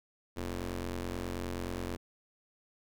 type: ring-modulated tone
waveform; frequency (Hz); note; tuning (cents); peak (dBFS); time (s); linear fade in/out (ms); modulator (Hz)
15% pulse; 89.4; F2; +41; -26; 0.36-1.97; 20; 156
effects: none